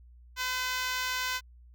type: tone with high-pass filter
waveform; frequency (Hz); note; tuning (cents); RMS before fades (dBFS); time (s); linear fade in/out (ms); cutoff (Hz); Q
5% pulse; 508; B4; +49; -32; 0.36-1.41; 50; 1200; 2.5
effects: added 60 Hz sine -51 dBFS peak until 1.74 s